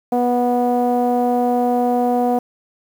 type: tone with low-pass filter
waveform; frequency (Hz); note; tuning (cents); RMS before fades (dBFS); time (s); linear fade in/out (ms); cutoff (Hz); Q
sawtooth; 244.8; B3; -15; -17; 0.12-2.39; 5; 680; 4.9
effects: 7-bit